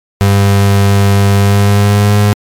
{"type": "tone with pitch glide", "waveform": "35% pulse", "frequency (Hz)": [99.6, 103.11], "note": ["G2", "G#2"], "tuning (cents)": [28, -12], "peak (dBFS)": -4, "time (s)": [0.21, 2.33], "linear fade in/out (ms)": 0, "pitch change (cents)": 60, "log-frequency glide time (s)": [1.33, 2.17], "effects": ["MP3 96 kbps"]}